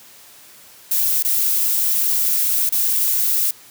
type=noise with dropouts; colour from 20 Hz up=violet; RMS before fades=-18 dBFS; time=0.91-3.51 s; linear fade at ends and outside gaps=5 ms; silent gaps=1.227-1.247 / 2.693-2.722 s; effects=white hiss -45 dBFS RMS until 3.7 s + high-pass 80 Hz 12 dB/octave